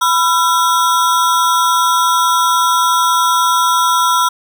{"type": "ring-modulated tone", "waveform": "square", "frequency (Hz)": 1174.7, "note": "D6", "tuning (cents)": 0, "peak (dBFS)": -8, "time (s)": [0.01, 4.29], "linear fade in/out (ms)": 10, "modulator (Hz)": 180, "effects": []}